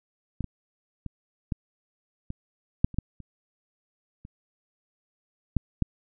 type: clicks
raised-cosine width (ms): 5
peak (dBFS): -17 / -21 / -22 / -15 / -21 / -6 / -29 / -12 / -30 / -30 / -10 / -10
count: 12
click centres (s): 0.407 / 0.443 / 1.063 / 1.522 / 2.304 / 2.845 / 2.943 / 2.986 / 3.203 / 4.251 / 5.567 / 5.823
effects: none